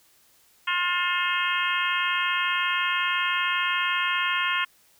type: harmonic tone with a mistuned harmonic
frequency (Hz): 354.6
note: F4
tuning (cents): +26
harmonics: 3 / 4 / 5 / 6 / 7 / 8 / 9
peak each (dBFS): -28 / -29 / -30 / -31 / -31 / -32 / -33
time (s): 0.67-4.65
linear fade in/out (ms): 10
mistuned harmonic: 7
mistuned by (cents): +63
effects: white hiss -60 dBFS RMS until 4.99 s